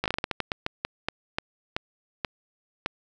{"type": "slowing click train", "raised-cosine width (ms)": 0.3, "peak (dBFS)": -10, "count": 17, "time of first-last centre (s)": [0.04, 2.861], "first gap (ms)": 17, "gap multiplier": 1.27, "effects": []}